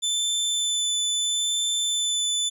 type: tone with vibrato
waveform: 25% pulse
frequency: 3520 Hz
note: A7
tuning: in tune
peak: -18 dBFS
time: 0.02-2.5 s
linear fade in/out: 20 ms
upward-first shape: sine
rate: 0.75 Hz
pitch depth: 10 cents each way
effects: none